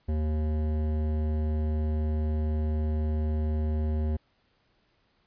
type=tone with hard clipping; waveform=sine; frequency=77 Hz; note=D#2; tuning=17 cents flat; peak=-27 dBFS; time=0.08-4.17 s; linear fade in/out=10 ms; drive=14 dB; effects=pink hiss -69 dBFS RMS until 5.26 s + resampled to 11025 Hz